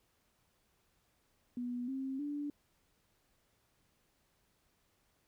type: tone with pitch steps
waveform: sine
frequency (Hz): 244.5 / 266.6 / 290.8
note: B3 / C4 / D4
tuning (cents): -17 / +33 / -17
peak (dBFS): -36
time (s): 1.57-2.5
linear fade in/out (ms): 2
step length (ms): 310
effects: pink hiss -75 dBFS RMS until 5.27 s